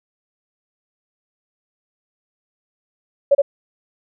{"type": "tone with echo", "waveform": "sine", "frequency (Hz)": 562, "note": "C#5", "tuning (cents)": 24, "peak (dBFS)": -8, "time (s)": [3.31, 3.35], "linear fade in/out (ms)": 10, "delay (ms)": 70, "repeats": 1, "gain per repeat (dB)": -2, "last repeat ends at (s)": 3.42, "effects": []}